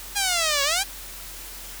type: exponential two-way sweep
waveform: 5% pulse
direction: down then up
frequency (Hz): 828 to 549 to 828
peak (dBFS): -9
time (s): 0.15-0.84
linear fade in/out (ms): 20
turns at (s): 0.63
effects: added 43 Hz sine -43 dBFS peak until 1.8 s + white hiss -39 dBFS RMS until 1.8 s